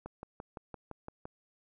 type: click train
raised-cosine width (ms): 1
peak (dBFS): -28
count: 8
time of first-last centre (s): 0.06-1.255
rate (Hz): 5.86
effects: none